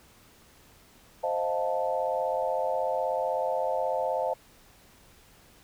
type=chord; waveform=sine; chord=F dominant seventh; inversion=second; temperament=equal; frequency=523.3 / 622.3 / 698.5 / 880 Hz; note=C5 / Eb5 / F5 / A5; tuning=0 / 0 / 0 / 0 cents; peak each=-30 / -31 / -32 / -32 dBFS; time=1.23-4.34 s; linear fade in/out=10 ms; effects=pink hiss -57 dBFS RMS until 5.63 s